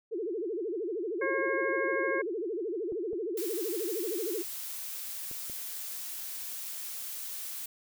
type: tone with vibrato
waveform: sine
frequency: 392 Hz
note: G4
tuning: in tune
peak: -31 dBFS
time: 0.11-4.43 s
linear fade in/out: 20 ms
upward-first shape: sine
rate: 13 Hz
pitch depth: 290 cents each way
type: harmonic tone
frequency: 540 Hz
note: C#5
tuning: 45 cents flat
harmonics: 1 / 2 / 3 / 4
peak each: -32 / -37 / -33 / -37 dBFS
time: 1.21-2.22 s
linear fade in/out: 10 ms
type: clicks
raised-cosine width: 2 ms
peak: -34 dBFS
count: 4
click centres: 2.922 / 3.132 / 5.313 / 5.498 s
type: noise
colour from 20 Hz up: blue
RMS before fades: -39 dBFS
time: 3.37-7.66 s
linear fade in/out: 5 ms
effects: none